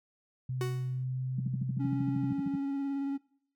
sine tone with pitch glide, 128.4 to 131.1 Hz, C3 to C3, -32 to +4 cents, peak -31 dBFS, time 0.49-2.33 s, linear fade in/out 5 ms, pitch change +36 cents, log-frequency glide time 0.93-2.07 s
45% pulse tone with exponential decay, 370.8 Hz, F#4, 4 cents sharp, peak -30 dBFS, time 0.61-1.04 s, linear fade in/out 1 ms, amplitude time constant 93 ms
sine tone bursts, 182.4 Hz, F#3, 24 cents flat, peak -29 dBFS, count 16, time 1.38-2.557 s, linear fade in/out 5 ms, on 22 ms, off 55 ms
triangle tone with vibrato, 277.2 Hz, C#4, in tune, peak -28 dBFS, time 1.79-3.18 s, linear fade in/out 20 ms, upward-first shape square, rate 18 Hz, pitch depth 14 cents each way
effects noise-tail reverb RT60 0.6 s tail -22 dB re dry + MP3 96 kbps

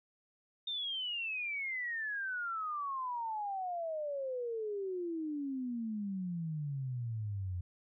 sine exponential sweep, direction down, 3658 to 87.31 Hz, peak -35 dBFS, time 0.67-7.61 s, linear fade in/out 5 ms, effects none

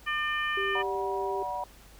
harmonic tone, 600 Hz, D5, 37 cents sharp, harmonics 2 / 3 / 4 / 5, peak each -32 / -30 / -36 / -37 dBFS, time 0.06-0.83 s, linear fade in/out 20 ms
sine tone, 392 Hz, G4, in tune, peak -31 dBFS, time 0.57-1.43 s, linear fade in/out 5 ms
sine chord, B minor, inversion first, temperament equal with one note detuned, 587.3 / 740 / 963.5 Hz, D5 / F#5 / B5, 0 / 0 / -43 cents, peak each -39 / -35 / -33 dBFS, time 0.75-1.64 s, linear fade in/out 2 ms
effects added 50 Hz sine -54 dBFS peak until 1.99 s + pink hiss -55 dBFS RMS until 1.99 s

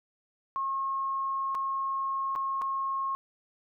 sine tone with dropouts, 1082 Hz, C#6, 42 cents flat, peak -28 dBFS, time 0.56-3.15 s, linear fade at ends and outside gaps 0 ms, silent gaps 1.547-1.551 / 2.353-2.36 / 2.615-2.619 s, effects none

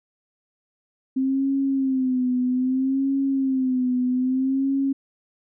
sine tone with vibrato, 261.6 Hz, C4, in tune, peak -19 dBFS, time 1.16-4.93 s, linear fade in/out 10 ms, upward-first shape sine, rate 0.62 Hz, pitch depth 76 cents each way, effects none

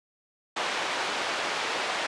pink band-pass noise, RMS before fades -30 dBFS, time 0.56-2.07 s, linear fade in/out 10 ms, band 570 to 4000 Hz, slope 12 dB/octave, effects resampled to 22050 Hz

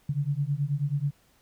sine beating tone pair, 138.59 / 147.89 Hz, C#3 / D3, 0 / +12 cents, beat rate 9.3 Hz, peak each -28 dBFS, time 0.09-1.11 s, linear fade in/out 5 ms, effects pink hiss -64 dBFS RMS until 1.41 s

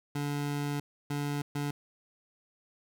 25% pulse tone bursts at uneven times, 144.5 Hz, D3, 28 cents flat, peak -27 dBFS, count 3, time 0.15-0.8 / 1.1-1.42 / 1.55-1.71 s, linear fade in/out 5 ms, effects none

